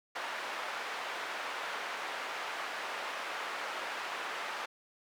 white band-pass noise, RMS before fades -39 dBFS, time 0.15-4.66 s, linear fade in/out 10 ms, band 610 to 1800 Hz, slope 12 dB/octave, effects none

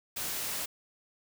white noise, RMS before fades -35 dBFS, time 0.16-0.66 s, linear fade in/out 10 ms, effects none

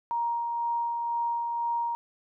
sine tone with tremolo, 939 Hz, A#5, 12 cents sharp, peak -25 dBFS, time 0.11-1.95 s, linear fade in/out 0 ms, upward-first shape sine, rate 2 Hz, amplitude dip 30%, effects none

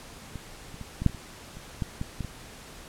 clicks, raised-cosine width 5 ms, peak -24 / -29 / -26 / -19 / -7 / -30 / -29 / -30 / -16 / -18 / -19 / -24 dBFS, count 12, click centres 0.357 / 0.743 / 0.813 / 1.02 / 1.063 / 1.097 / 1.147 / 1.57 / 1.822 / 2.014 / 2.207 / 2.247 s, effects pink hiss -46 dBFS RMS until 2.88 s + low-pass 11000 Hz 12 dB/octave

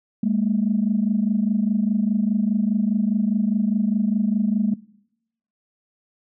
sine tone pair together, 203.2 / 228.1 Hz, G#3 / A#3, -38 / -37 cents, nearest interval major second, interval 201 cents, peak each -20 dBFS, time 0.23-4.74 s, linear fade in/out 5 ms, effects noise-tail reverb RT60 0.8 s tail -21 dB re dry + tanh soft clip ceiling -10 dBFS

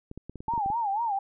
clicks, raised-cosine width 3 ms, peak -26 dBFS, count 10, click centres 0.114 / 0.176 / 0.296 / 0.357 / 0.405 / 0.482 / 0.537 / 0.578 / 0.661 / 0.702 s
sine tone with vibrato, 860 Hz, A5, 40 cents flat, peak -25 dBFS, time 0.48-1.19 s, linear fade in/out 5 ms, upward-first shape sine, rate 4.1 Hz, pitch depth 170 cents each way
effects none

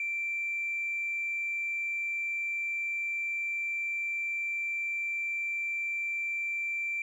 triangle tone with tanh clipping, 2349 Hz, D7, in tune, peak -30 dBFS, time 0-7.02 s, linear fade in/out 2 ms, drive 4 dB, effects none

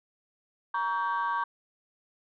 sine chord, G diminished, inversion first, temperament just, 940.8 / 1128.9 / 1568 Hz, Bb5 / Db6 / G6, +16 / +31 / 0 cents, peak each -29 / -29 / -33 dBFS, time 0.74-1.44 s, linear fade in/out 5 ms, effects tanh soft clip ceiling -21 dBFS

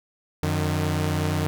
sawtooth tone pair together, 90.4 / 152.29 Hz, F#2 / D#3, -40 / -37 cents, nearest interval major sixth, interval 903 cents, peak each -21 dBFS, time 0.43-1.47 s, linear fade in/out 0 ms, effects none

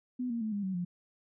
sine tone with pitch steps, 249.9 / 233.2 / 217.6 / 203 / 189.39 / 176.71 Hz, B3 / A#3 / A3 / G#3 / F#3 / F3, +21 / +1 / -19 / -39 / +41 / +21 cents, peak -31 dBFS, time 0.19-0.85 s, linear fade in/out 10 ms, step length 110 ms, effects none

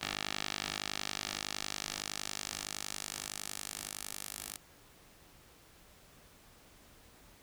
10% pulse tone with band-pass filter sweep, 50.8 Hz, G#1, 38 cents flat, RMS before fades -41 dBFS, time 0.01-4.57 s, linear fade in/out 5 ms, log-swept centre 3500 to 11000 Hz, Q 0.98, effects pink hiss -60 dBFS RMS until 7.42 s

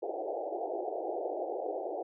white band-pass noise, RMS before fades -36 dBFS, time 0.02-2.03 s, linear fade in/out 10 ms, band 320 to 790 Hz, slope 96 dB/octave, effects none

